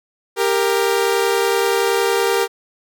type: tone pair together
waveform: sawtooth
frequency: 395.6 / 466.2 Hz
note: G4 / A#4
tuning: +16 / 0 cents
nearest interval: minor third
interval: 284 cents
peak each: -14 dBFS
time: 0.36-2.48 s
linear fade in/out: 50 ms
effects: none